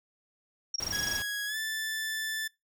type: tone bursts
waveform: sine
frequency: 5590 Hz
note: F8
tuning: 1 cent sharp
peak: -28 dBFS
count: 11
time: 0.74-1.17 s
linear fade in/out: 5 ms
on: 20 ms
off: 21 ms
type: noise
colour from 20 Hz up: pink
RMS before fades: -40 dBFS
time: 0.8-1.22 s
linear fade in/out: 0 ms
type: tone with pitch glide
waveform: sawtooth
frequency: 1661.2 to 1757.9 Hz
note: G#6 to A6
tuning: 0 to -2 cents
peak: -28 dBFS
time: 0.92-2.48 s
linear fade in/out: 10 ms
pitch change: +98 cents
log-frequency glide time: 1.46-1.57 s
effects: noise-tail reverb RT60 0.2 s tail -23 dB re dry